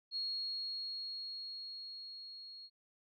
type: tone with level ramp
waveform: sine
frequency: 4300 Hz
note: C8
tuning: 47 cents sharp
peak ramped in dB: -35 to -49 dBFS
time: 0.11-2.7 s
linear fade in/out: 50 ms
effects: none